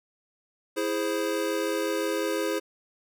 square chord, E augmented, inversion none, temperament equal, 329.6 / 415.3 / 523.3 Hz, E4 / G#4 / B#4, 0 / 0 / 0 cents, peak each -31 dBFS, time 0.76-2.6 s, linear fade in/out 20 ms, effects none

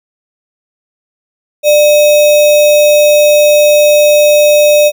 sine tone with sample-and-hold, 595 Hz, D5, 22 cents sharp, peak -3 dBFS, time 1.63-4.92 s, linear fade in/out 50 ms, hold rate 3150 Hz, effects none

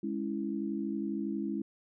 sine chord, C# minor, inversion second, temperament equal, 207.7 / 277.2 / 329.6 Hz, G#3 / C#4 / E4, 0 / 0 / 0 cents, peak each -35 / -37 / -36 dBFS, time 0.03-1.62 s, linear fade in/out 5 ms, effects none

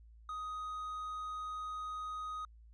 triangle tone, 1251 Hz, D#6, 9 cents sharp, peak -37 dBFS, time 0.29-2.45 s, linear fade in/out 2 ms, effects added 56 Hz sine -55 dBFS peak until 2.73 s + resampled to 22050 Hz

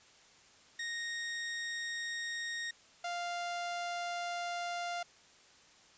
sawtooth tone pair in turn, 1863 / 697.8 Hz, A#6 / F5, -2 / -2 cents, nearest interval octave + perfect fourth, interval 1700 cents, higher first, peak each -33 / -32 dBFS, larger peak second, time 0.79-2.71 / 3.04-5.03 s, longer second, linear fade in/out 5 ms, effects white hiss -61 dBFS RMS until 5.97 s + resampled to 16000 Hz

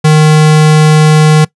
square tone, 154.2 Hz, D#3, 15 cents flat, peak -3 dBFS, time 0.04-1.45 s, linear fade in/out 10 ms, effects noise-tail reverb RT60 0.1 s tail -21 dB re dry + resampled to 24000 Hz

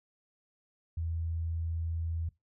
sine tone, 82.5 Hz, E2, 2 cents sharp, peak -31 dBFS, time 0.97-2.29 s, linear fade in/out 5 ms, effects noise-tail reverb RT60 0.2 s tail -21 dB re dry

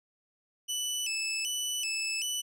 20% pulse tone with vibrato, 2794 Hz, F7, in tune, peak -25 dBFS, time 0.68-2.42 s, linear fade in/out 20 ms, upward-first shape square, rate 1.3 Hz, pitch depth 110 cents each way, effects none

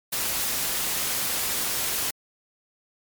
white noise with amplitude modulation, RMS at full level -25 dBFS, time 0.12-2.11 s, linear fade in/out 10 ms, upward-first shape sine, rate 249 Hz, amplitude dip 35%, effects MP3 96 kbps

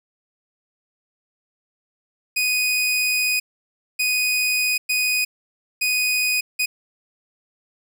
sawtooth tone bursts at uneven times, 2489 Hz, D#7, in tune, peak -15 dBFS, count 5, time 2.36-3.4 / 3.99-4.78 / 4.89-5.25 / 5.81-6.41 / 6.59-6.66 s, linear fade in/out 10 ms, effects none

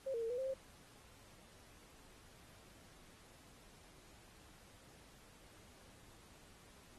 sine tone with pitch steps, 535 / 462.5 / 453.7 / 491 / 527 / 532 Hz, C5 / A#4 / A#4 / B4 / C5 / C5, +38 / -14 / -47 / -10 / +12 / +29 cents, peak -37 dBFS, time 0.06-0.54 s, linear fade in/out 10 ms, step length 80 ms, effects pink hiss -63 dBFS RMS until 6.98 s + AAC 32 kbps

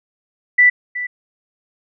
sine tone with echo, 1975.5 Hz, B6, in tune, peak -7 dBFS, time 0.58-0.7 s, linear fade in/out 10 ms, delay 370 ms, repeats 1, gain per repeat -14 dB, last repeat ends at 1.07 s, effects none

